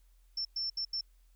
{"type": "tone bursts at uneven times", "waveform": "sine", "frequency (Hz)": 5380, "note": "E8", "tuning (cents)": 34, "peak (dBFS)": -32, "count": 4, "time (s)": [[0.37, 0.45], [0.56, 0.7], [0.77, 0.85], [0.93, 1.01]], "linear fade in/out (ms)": 5, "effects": ["added 42 Hz sine -60 dBFS peak until 1.35 s", "white hiss -75 dBFS RMS until 1.35 s"]}